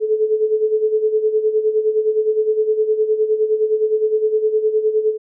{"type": "tone with tremolo", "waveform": "sine", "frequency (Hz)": 432.7, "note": "A4", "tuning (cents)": -29, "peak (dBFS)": -11, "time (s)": [0, 5.18], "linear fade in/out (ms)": 50, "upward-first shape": "sine", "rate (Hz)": 9.7, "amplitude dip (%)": 70, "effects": []}